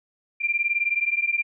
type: beating tone pair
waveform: sine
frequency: 2369 / 2388 Hz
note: D7 / D7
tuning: +14 / +28 cents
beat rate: 19 Hz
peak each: -24 dBFS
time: 0.4-1.43 s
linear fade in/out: 20 ms
effects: none

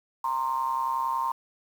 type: ring-modulated tone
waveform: triangle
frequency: 65.41 Hz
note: C2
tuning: in tune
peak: -20 dBFS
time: 0.24-1.32 s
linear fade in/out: 5 ms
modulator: 989 Hz
effects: 8-bit

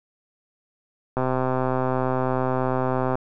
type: click train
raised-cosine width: 1 ms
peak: -10 dBFS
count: 257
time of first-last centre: 1.17-3.154 s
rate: 129 Hz
effects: none

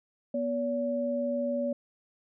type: tone pair together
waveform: sine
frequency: 243.6 / 570 Hz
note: B3 / C#5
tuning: -24 / +48 cents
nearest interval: octave + minor third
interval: 1472 cents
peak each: -31 / -29 dBFS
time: 0.34-1.73 s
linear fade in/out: 5 ms
effects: none

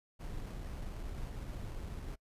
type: noise with sample-and-hold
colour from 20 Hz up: brown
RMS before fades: -42 dBFS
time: 0.19-2.16 s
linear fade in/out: 20 ms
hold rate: 3675 Hz
effects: noise-tail reverb RT60 0.1 s tail -24 dB re dry + resampled to 32000 Hz

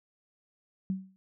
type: tone with exponential decay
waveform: sine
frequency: 189.9 Hz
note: F#3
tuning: 45 cents sharp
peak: -25 dBFS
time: 0.9-1.16 s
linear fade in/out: 0 ms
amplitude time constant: 56 ms
effects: none

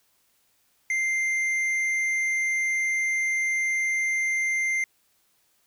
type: tone with tanh clipping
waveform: triangle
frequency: 2093 Hz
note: C7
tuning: in tune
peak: -24 dBFS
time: 0.9-4.84 s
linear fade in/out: 2 ms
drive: 11 dB
effects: white hiss -67 dBFS RMS until 5.66 s

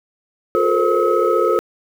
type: tone cluster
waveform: sine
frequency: 356.1 / 429.2 / 464.8 / 525 / 1282 Hz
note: F4 / A4 / A#4 / C5 / E6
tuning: +34 / -43 / -5 / +6 / -49 cents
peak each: -19 dBFS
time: 0.55-1.59 s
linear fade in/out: 0 ms
effects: tanh soft clip ceiling -5 dBFS + 7-bit

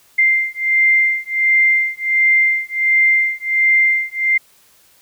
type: beating tone pair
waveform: sine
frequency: 2093 / 2094.4 Hz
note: C7 / C7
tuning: 0 / +1 cents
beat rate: 1.4 Hz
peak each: -15 dBFS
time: 0.18-4.38 s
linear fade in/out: 10 ms
effects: white hiss -52 dBFS RMS until 5.01 s

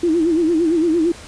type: tone with vibrato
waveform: sine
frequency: 329.6 Hz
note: E4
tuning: in tune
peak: -13 dBFS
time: 0.03-1.12 s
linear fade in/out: 5 ms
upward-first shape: sine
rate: 8.8 Hz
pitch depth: 110 cents each way
effects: pink hiss -38 dBFS RMS until 1.27 s + resampled to 22050 Hz

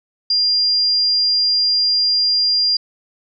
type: tone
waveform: sine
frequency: 4800 Hz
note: D8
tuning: 37 cents sharp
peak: -13 dBFS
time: 0.3-2.77 s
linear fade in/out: 5 ms
effects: none

